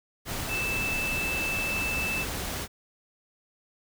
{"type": "tone in noise", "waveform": "sine", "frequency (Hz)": 2637, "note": "E7", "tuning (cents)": 0, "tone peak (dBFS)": -28, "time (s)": [0.48, 2.26], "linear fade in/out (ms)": 50, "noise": "pink", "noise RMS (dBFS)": -33, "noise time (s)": [0.25, 2.68], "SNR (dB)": 2, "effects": []}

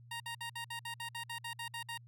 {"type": "tone bursts", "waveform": "15% pulse", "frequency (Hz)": 932.3, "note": "A#5", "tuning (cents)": 0, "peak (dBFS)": -33, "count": 13, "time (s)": [0.11, 1.977], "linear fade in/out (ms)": 5, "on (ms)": 91, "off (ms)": 57, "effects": ["added 119 Hz sine -54 dBFS peak until 2.07 s"]}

